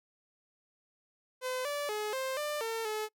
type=tone with pitch steps; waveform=sawtooth; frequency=510 / 580 / 423.5 / 526 / 595 / 452.3 / 429.8 Hz; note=C5 / D5 / G#4 / C5 / D5 / A4 / A4; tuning=-44 / -22 / +34 / +9 / +22 / +48 / -41 cents; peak=-29 dBFS; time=1.41-3.09 s; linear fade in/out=50 ms; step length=240 ms; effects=noise-tail reverb RT60 0.1 s tail -26 dB re dry